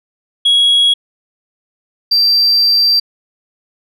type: tone pair in turn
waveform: sine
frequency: 3322 / 4698 Hz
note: G#7 / D8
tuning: 0 / 0 cents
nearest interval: tritone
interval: 600 cents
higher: second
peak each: -5 / -6 dBFS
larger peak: first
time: 0.45-0.94 / 2.11-3 s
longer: second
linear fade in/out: 10 ms
effects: tanh soft clip ceiling -6 dBFS